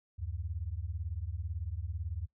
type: beating tone pair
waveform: sine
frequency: 74.5 / 92.5 Hz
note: D2 / F#2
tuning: +25 / 0 cents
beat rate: 18 Hz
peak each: -38 / -38 dBFS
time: 0.18-2.27 s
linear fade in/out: 20 ms
effects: noise-tail reverb RT60 0.1 s tail -20 dB re dry